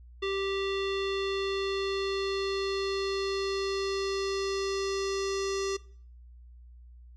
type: tone with low-pass filter sweep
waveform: square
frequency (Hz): 391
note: G4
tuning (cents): -4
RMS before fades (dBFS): -31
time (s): 0.22-5.77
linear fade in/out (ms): 10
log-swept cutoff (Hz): 3400 to 5700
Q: 3.3
effects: noise-tail reverb RT60 0.5 s tail -21 dB re dry + added 60 Hz sine -48 dBFS peak until 7.16 s